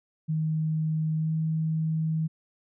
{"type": "tone with pitch glide", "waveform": "sine", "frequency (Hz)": [157.2, 159.03], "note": ["D#3", "D#3"], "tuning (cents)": [18, 38], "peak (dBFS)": -24, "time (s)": [0.28, 2.28], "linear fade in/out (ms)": 20, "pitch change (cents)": 20, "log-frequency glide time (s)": [1.16, 1.32], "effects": []}